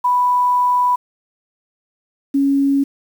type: tone pair in turn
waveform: sine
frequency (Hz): 987.8 / 277.2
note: B5 / C#4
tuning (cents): 0 / 0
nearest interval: octave + minor seventh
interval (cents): 2200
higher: first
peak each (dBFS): -12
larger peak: neither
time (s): 0.04-0.96 / 2.34-2.84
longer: first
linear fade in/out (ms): 10
effects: 7-bit